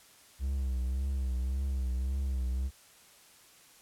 triangle tone with vibrato, 65.41 Hz, C2, in tune, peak -27 dBFS, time 0.39-2.71 s, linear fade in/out 50 ms, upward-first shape triangle, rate 1.8 Hz, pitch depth 86 cents each way, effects white hiss -58 dBFS RMS until 3.81 s + low-pass 12000 Hz 12 dB/octave

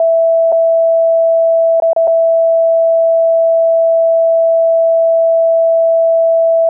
sine tone with dropouts, 659.3 Hz, E5, in tune, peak -7 dBFS, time 0-6.69 s, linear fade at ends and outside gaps 2 ms, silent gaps 0.52-0.524 / 1.801-1.822 / 1.932-1.963 / 2.073-2.077 s, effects none

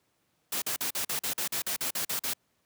white noise bursts, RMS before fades -31 dBFS, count 13, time 0.52-2.336 s, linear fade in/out 5 ms, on 100 ms, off 43 ms, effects pink hiss -73 dBFS RMS until 2.65 s + high-pass 100 Hz 12 dB/octave

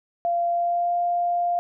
sine tone with pitch glide, 690 to 699.2 Hz, F5 to F5, -21 to +2 cents, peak -20 dBFS, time 0.25-1.59 s, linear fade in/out 0 ms, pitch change +23 cents, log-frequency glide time 0.49-0.94 s, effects none

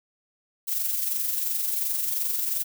violet noise with amplitude modulation, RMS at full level -25 dBFS, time 0.67-2.64 s, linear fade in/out 20 ms, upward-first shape sine, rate 22.8 Hz, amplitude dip 45%, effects none

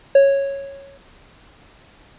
triangle tone with exponential decay, 552 Hz, C#5, 7 cents flat, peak -4 dBFS, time 0.15-0.98 s, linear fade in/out 5 ms, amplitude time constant 180 ms, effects pink hiss -49 dBFS RMS until 2.18 s + resampled to 8000 Hz

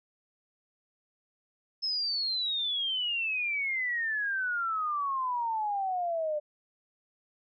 sine exponential sweep, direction down, 5250 to 591 Hz, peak -28 dBFS, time 1.82-6.4 s, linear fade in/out 20 ms, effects none

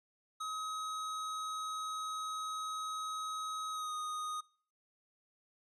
square tone with pitch glide, 1270 to 1241.7 Hz, D#6 to D#6, +35 to -4 cents, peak -38 dBFS, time 0.4-4.41 s, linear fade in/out 10 ms, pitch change -39 cents, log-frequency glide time 3.72-3.93 s, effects noise-tail reverb RT60 0.5 s tail -23 dB re dry + resampled to 24000 Hz

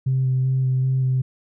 sine tone with vibrato, 130.5 Hz, C3, 4 cents flat, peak -16 dBFS, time 0.06-1.22 s, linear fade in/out 10 ms, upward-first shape square, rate 2.6 Hz, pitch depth 12 cents each way, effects tanh soft clip ceiling -13 dBFS

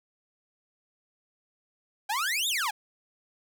sawtooth exponential two-way sweep, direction up then down, 770 to 3810 to 770 Hz, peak -23 dBFS, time 2.09-2.71 s, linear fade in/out 10 ms, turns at 2.48 s, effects none

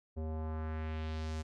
square tone with low-pass filter sweep, 78.8 Hz, D#2, 23 cents sharp, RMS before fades -38 dBFS, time 0.16-1.43 s, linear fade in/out 20 ms, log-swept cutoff 510 to 7700 Hz, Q 1.4, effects none

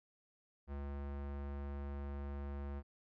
square tone with low-pass filter, 70.6 Hz, C#2, 32 cents sharp, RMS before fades -43 dBFS, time 0.67-2.83 s, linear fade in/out 50 ms, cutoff 1500 Hz, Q 0.78, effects none

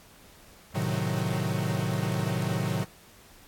45% pulse chord, A diminished seventh, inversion none, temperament equal, 110 / 130.81 / 155.56 / 185 Hz, A2 / C3 / Eb3 / Gb3, 0 / 0 / 0 / 0 cents, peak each -32 dBFS, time 0.74-2.85 s, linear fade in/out 20 ms, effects pink hiss -54 dBFS RMS until 3.47 s + AAC 64 kbps

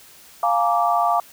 sine chord, Bb dominant seventh, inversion second, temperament just, 699.2 / 839.1 / 932.3 / 1165.4 Hz, F5 / Ab5 / Bb5 / D6, +2 / +18 / 0 / -14 cents, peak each -19 / -24 / -25 / -21 dBFS, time 0.43-1.2 s, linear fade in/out 2 ms, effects white hiss -47 dBFS RMS until 1.32 s

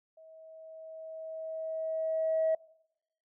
sine tone with level ramp, 641 Hz, E5, 49 cents flat, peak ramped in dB -52 to -23 dBFS, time 0.17-2.55 s, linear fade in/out 5 ms, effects noise-tail reverb RT60 0.8 s tail -22 dB re dry + tanh soft clip ceiling -21 dBFS

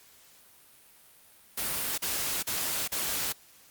white noise bursts, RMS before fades -31 dBFS, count 4, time 1.57-3.327 s, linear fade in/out 10 ms, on 410 ms, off 39 ms, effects white hiss -57 dBFS RMS until 3.7 s + Opus 48 kbps

